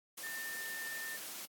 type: tone in noise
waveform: sine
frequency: 1800 Hz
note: A6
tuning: 39 cents sharp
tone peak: -41 dBFS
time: 0.23-1.17 s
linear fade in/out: 10 ms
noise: white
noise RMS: -45 dBFS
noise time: 0.17-1.46 s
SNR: +1 dB
effects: high-pass 200 Hz 12 dB/octave + AAC 64 kbps